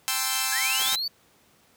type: chord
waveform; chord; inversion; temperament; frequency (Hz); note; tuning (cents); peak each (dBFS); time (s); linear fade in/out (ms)
5% pulse; A minor seventh; third; equal; 784 / 880 / 1046.5 / 1318.5; G5 / A5 / C6 / E6; 0 / 0 / 0 / 0; -18 / -22 / -17 / -17; 0.08-0.95; 0
type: linear sweep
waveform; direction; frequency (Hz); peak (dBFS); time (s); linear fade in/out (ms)
triangle; up; 1612 to 4619; -25; 0.52-1.08; 5
type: noise bursts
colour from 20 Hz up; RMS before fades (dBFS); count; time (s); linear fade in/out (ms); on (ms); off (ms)
white; -32; 3; 0.79-0.961; 5; 43; 21
effects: pink hiss -60 dBFS RMS until 1.76 s + high-pass 100 Hz 12 dB/octave